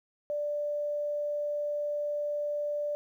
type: tone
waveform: sine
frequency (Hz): 588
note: D5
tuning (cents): +2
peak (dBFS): -29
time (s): 0.3-2.95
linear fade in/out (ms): 0
effects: 11-bit